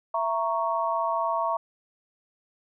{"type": "chord", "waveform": "sine", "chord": "A# diminished", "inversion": "second", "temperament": "equal with one note detuned", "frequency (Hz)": [666.9, 932.3, 1108.7], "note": ["E5", "A#5", "C#6"], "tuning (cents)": [20, 0, 0], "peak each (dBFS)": -28, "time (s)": [0.14, 1.57], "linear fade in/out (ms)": 5, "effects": []}